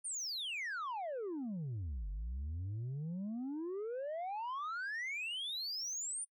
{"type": "exponential two-way sweep", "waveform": "sine", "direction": "down then up", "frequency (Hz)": [9450, 46.25, 9450], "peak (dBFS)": -35, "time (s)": [0.04, 6.25], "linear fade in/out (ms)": 20, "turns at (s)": 2.09, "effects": ["noise-tail reverb RT60 0.1 s tail -25 dB re dry", "tanh soft clip ceiling -37 dBFS"]}